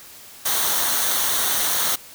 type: noise with comb filter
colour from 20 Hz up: white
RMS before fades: -21 dBFS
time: 0.45-1.96 s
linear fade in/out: 10 ms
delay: 0.4 ms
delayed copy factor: -0.55
effects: white hiss -43 dBFS RMS until 2.14 s